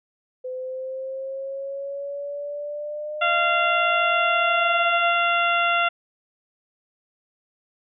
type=exponential sweep; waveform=sine; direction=up; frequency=508 to 688 Hz; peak=-28 dBFS; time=0.44-5.16 s; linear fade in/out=10 ms
type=harmonic tone; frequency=690 Hz; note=F5; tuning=21 cents flat; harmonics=1 / 2 / 3 / 4 / 5; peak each=-24 / -21 / -28 / -25 / -31 dBFS; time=3.21-5.89 s; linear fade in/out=10 ms
effects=none